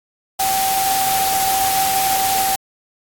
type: tone in noise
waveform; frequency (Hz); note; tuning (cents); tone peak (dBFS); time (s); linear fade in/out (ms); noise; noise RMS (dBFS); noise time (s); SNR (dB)
sine; 772; G5; -27; -17; 0.39-2.56; 10; white; -21; 0.39-2.56; +1
effects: AAC 64 kbps